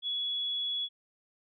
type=tone; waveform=sine; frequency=3380 Hz; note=G#7; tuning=30 cents sharp; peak=-30 dBFS; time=0.02-0.89 s; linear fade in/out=50 ms; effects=none